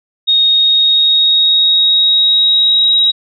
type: tone with pitch glide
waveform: sine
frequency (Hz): 3729 to 3821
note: A#7 to A#7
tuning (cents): 0 to +42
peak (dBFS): -7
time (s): 0.27-3.12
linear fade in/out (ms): 20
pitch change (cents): +42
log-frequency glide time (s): 0.45-2.94
effects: none